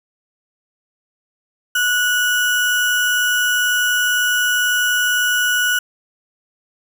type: tone with sample-and-hold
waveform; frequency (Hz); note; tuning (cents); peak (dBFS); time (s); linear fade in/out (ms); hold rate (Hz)
sine; 1469; F#6; -13; -14; 1.75-5.79; 5; 4410
effects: none